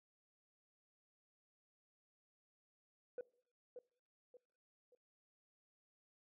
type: tone with echo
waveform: sine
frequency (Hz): 493.9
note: B4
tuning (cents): 0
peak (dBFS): -39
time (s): 3.18-3.21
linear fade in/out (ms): 2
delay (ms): 580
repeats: 3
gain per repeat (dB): -9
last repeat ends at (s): 4.95
effects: noise-tail reverb RT60 0.6 s tail -24 dB re dry + tanh soft clip ceiling -41 dBFS